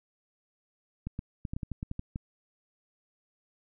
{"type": "clicks", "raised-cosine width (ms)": 5, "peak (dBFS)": -22, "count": 11, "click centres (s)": [1.07, 1.191, 1.452, 1.535, 1.565, 1.632, 1.717, 1.829, 1.914, 1.994, 2.159], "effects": []}